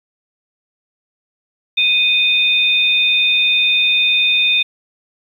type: tone pair together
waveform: sine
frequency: 2489 / 3618 Hz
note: D#7 / A7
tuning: 0 / +48 cents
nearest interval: tritone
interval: 648 cents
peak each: -14 dBFS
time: 1.77-4.63 s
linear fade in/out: 10 ms
effects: 8-bit